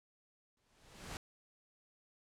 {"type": "noise with exponential growth", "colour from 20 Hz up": "pink", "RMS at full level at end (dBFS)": -42, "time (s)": [0.57, 1.17], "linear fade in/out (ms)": 1, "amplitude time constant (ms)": 130, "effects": ["low-pass 9000 Hz 12 dB/octave"]}